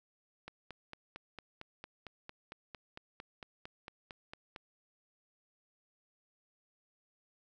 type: click train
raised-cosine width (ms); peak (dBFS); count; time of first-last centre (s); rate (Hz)
0.3; -29; 19; 0.48-4.562; 4.41
effects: none